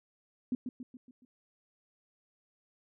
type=tone with echo; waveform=sine; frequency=250.3 Hz; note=B3; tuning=23 cents sharp; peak=-28 dBFS; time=0.52-0.55 s; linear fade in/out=2 ms; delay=140 ms; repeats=5; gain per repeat=-6 dB; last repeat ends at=1.25 s; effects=none